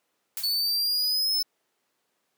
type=noise with exponential decay; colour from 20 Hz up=blue; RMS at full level=-29 dBFS; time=0.37-0.62 s; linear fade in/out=1 ms; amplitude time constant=54 ms
type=exponential sweep; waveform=45% pulse; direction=up; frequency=4435 to 5274 Hz; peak=-23 dBFS; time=0.43-1.43 s; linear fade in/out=10 ms
effects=pink hiss -74 dBFS RMS until 2.37 s + high-pass 300 Hz 12 dB/octave

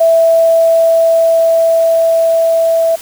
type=tone with level ramp; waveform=sine; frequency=659.3 Hz; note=E5; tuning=in tune; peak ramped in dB=-5 to -8 dBFS; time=0-2.96 s; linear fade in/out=10 ms; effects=white hiss -32 dBFS RMS until 3.01 s

